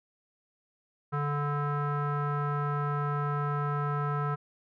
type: tone with low-pass filter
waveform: square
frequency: 145.3 Hz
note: D3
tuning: 18 cents flat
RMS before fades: -30 dBFS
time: 1.12-4.36 s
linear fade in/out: 20 ms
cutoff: 1300 Hz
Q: 5.2
effects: none